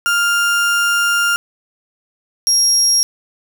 35% pulse tone pair in turn, 1400 / 5600 Hz, F6 / F8, +4 / +4 cents, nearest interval 2 octaves, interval 2400 cents, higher second, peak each -11 / -8 dBFS, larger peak second, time 0.06-1.36 / 2.47-3.03 s, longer first, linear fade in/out 0 ms, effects none

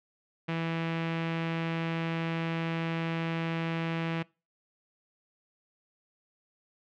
sawtooth tone with low-pass filter, 164.81 Hz, E3, in tune, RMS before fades -32 dBFS, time 0.48-4.23 s, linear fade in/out 10 ms, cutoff 2600 Hz, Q 2.1, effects noise-tail reverb RT60 0.3 s tail -24 dB re dry

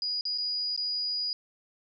sine tone with dropouts, 4904 Hz, D#8, 26 cents flat, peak -28 dBFS, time 0.02-1.33 s, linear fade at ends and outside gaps 1 ms, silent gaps 0.21-0.253 / 0.377-0.383 / 0.763-0.776 s, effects none

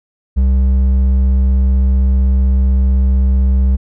sine tone with hard clipping, 65.41 Hz, C2, in tune, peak -10 dBFS, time 0.36-3.77 s, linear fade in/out 20 ms, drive 5 dB, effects none

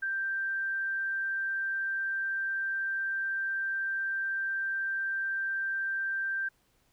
sine tone, 1573 Hz, G6, 6 cents sharp, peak -29 dBFS, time 0.02-6.49 s, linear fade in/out 10 ms, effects pink hiss -70 dBFS RMS until 6.92 s

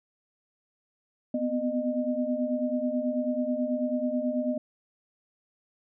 sine tone cluster, 244.9 / 254.1 / 611 Hz, B3 / B3 / D#5, -14 / +49 / -32 cents, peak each -30 dBFS, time 1.34-4.58 s, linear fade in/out 5 ms, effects none

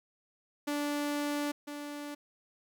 sawtooth tone pair in turn, 291.5 / 291.5 Hz, D4 / D4, -13 / -13 cents, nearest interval unison, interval 0 cents, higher neither, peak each -27 / -35 dBFS, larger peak first, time 0.67-1.52 / 1.67-2.15 s, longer first, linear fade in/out 10 ms, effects 11-bit

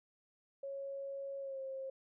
sine tone with pitch glide, 551 to 533.8 Hz, C#5 to C5, -11 to +35 cents, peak -40 dBFS, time 0.63-1.9 s, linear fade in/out 5 ms, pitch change -54 cents, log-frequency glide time 1.4-1.6 s, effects none

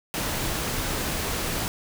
pink noise, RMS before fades -28 dBFS, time 0.14-1.68 s, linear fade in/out 0 ms, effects none

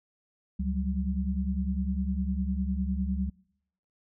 sine tone cluster, 70.1 / 185.4 / 195.3 Hz, C#2 / F#3 / G3, +20 / +4 / -6 cents, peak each -30 / -32 / -32 dBFS, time 0.59-3.3 s, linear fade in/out 10 ms, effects noise-tail reverb RT60 0.8 s tail -26 dB re dry

